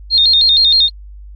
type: tone with vibrato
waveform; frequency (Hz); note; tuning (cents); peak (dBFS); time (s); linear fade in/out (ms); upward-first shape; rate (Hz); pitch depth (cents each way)
sine; 3936; B7; -7; -7; 0.1-0.9; 50; square; 6.4; 120
effects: added 50 Hz sine -31 dBFS peak until 1.35 s + AAC 48 kbps